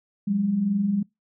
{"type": "tone pair together", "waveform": "sine", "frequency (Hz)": [180.03, 202.4], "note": ["F#3", "G#3"], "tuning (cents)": [-47, -44], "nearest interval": "major second", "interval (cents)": 203, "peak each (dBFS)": [-29, -21], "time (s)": [0.27, 1.03], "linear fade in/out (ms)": 10, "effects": ["noise-tail reverb RT60 0.2 s tail -25 dB re dry"]}